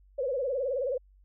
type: tone with vibrato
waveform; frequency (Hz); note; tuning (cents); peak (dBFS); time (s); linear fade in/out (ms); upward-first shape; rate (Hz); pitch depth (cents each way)
sine; 525; C5; +6; -27; 0.18-0.98; 10; sine; 19; 140
effects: added 48 Hz sine -56 dBFS peak until 1.24 s